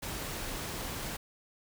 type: noise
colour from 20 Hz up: pink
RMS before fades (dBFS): -38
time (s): 0.02-1.17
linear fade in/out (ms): 10
effects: none